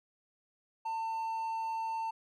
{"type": "tone", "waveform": "triangle", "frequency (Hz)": 898, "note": "A5", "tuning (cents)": 35, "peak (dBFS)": -31, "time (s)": [0.85, 2.11], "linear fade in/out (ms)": 10, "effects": []}